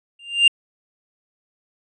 triangle tone with exponential growth, 2794 Hz, F7, in tune, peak -5 dBFS, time 0.19-0.48 s, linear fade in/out 5 ms, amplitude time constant 62 ms, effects resampled to 24000 Hz

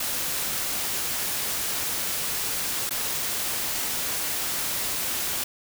white noise with dropouts, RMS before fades -28 dBFS, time 0-5.44 s, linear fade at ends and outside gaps 5 ms, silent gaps 2.894-2.907 s, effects none

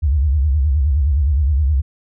sine tone with vibrato, 71.3 Hz, C#2, 49 cents sharp, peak -12 dBFS, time 0.02-1.82 s, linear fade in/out 20 ms, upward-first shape sine, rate 9.6 Hz, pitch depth 190 cents each way, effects none

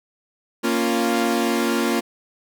sawtooth chord, Bb minor, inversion none, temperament equal, 233.1 / 277.2 / 349.2 Hz, Bb3 / Db4 / F4, 0 / 0 / 0 cents, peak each -18 / -21 / -19 dBFS, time 0.63-2.01 s, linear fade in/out 20 ms, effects none

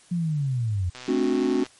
sine linear sweep, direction down, 179 to 84.8 Hz, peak -22 dBFS, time 0.11-0.9 s, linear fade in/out 10 ms
click train, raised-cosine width 0.2 ms, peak -22 dBFS, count 91, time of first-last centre 0.95-1.664 s, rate 126 Hz
triangle chord, D dominant seventh, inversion second, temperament just, 220.2 / 264.3 / 293.7 / 367.1 Hz, A3 / C4 / D4 / F#4, +2 / +18 / 0 / -14 cents, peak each -28 / -22 / -25 / -22 dBFS, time 1.08-1.64 s, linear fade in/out 5 ms
effects white hiss -54 dBFS RMS until 1.79 s + MP3 48 kbps

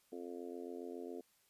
harmonic tone, 87.31 Hz, F2, in tune, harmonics 3 / 4 / 5 / 6 / 7 / 8, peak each -49 / -48 / -48 / -58 / -57 / -58 dBFS, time 0.12-1.21 s, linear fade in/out 5 ms, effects white hiss -73 dBFS RMS until 1.49 s + resampled to 32000 Hz

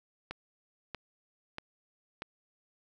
click train, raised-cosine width 0.3 ms, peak -22 dBFS, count 4, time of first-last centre 0.31-2.221 s, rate 1.57 Hz, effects none

